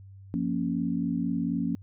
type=chord; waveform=sine; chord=Bb minor; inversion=second; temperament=equal; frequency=174.61 / 233.1 / 277.2 Hz; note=F3 / Bb3 / Db4; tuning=0 / 0 / 0 cents; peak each=-30 dBFS; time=0.34-1.75 s; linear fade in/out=0 ms; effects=added 97 Hz sine -45 dBFS peak until 1.82 s